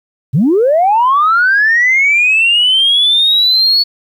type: linear sweep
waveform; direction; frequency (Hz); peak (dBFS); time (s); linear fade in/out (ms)
sine; up; 111.9 to 4435; -6; 0.33-3.84; 20
effects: tanh soft clip ceiling -3 dBFS + 8-bit